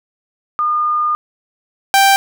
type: tone pair in turn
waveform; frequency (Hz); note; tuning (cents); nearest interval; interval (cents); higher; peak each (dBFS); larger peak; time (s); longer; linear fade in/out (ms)
sine / sawtooth; 1216 / 785.1; D#6 / G5; -40 / +2; minor sixth; 758; first; -13 / -4; second; 0.59-1.15 / 1.94-2.16; first; 0
effects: none